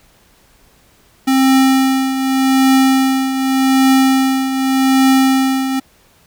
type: tone with tremolo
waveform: square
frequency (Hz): 265.2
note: C4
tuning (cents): +23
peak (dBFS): -8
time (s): 1.27-5.8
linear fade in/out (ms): 10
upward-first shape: triangle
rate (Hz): 0.85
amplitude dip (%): 65
effects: pink hiss -51 dBFS RMS until 6.26 s